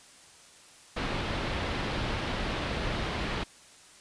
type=low-pass noise; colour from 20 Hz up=pink; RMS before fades=-32 dBFS; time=0.96-3.44 s; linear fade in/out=10 ms; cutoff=4100 Hz; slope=24 dB/octave; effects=white hiss -54 dBFS RMS until 4 s + resampled to 22050 Hz